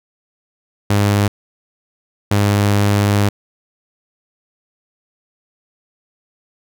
sawtooth tone bursts at uneven times, 102 Hz, G#2, 31 cents flat, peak -8 dBFS, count 2, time 0.9-1.28 / 2.31-3.29 s, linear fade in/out 5 ms, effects none

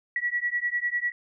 sine beating tone pair, 1929 / 1939 Hz, B6 / B6, -41 / -32 cents, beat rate 10 Hz, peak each -28 dBFS, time 0.16-1.12 s, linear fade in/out 2 ms, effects none

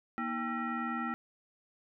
sine tone with frequency modulation, 791 Hz, G5, 15 cents sharp, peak -32 dBFS, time 0.18-1.14 s, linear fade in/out 0 ms, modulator 554 Hz, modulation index 1.8, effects none

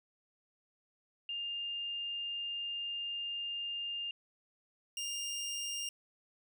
sine / 20% pulse tone pair in turn, 2808 / 2808 Hz, F7 / F7, +9 / +9 cents, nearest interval unison, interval 0 cents, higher neither, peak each -36 / -32 dBFS, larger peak second, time 1.29-4.11 / 4.97-5.89 s, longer first, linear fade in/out 2 ms, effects none

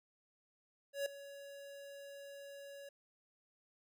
square tone with ADSR envelope, 561 Hz, C#5, 21 cents sharp, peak -34 dBFS, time 0.93-2.89 s, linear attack 130 ms, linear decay 3 ms, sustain -16 dB, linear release 4 ms, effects none

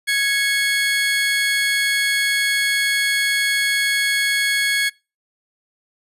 30% pulse tone pair together, 1667 / 2196 Hz, G#6 / C#7, +6 / -17 cents, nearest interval perfect fourth, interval 477 cents, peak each -17 / -17 dBFS, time 0.07-4.9 s, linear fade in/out 20 ms, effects noise-tail reverb RT60 0.3 s tail -25 dB re dry + resampled to 32000 Hz

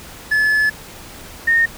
triangle / sine tone pair in turn, 1723 / 1839.2 Hz, A6 / A#6, -37 / -24 cents, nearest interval minor second, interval 113 cents, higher second, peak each -11 dBFS, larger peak neither, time 0.31-0.7 / 1.47-1.66 s, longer first, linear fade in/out 10 ms, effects pink hiss -37 dBFS RMS until 1.77 s

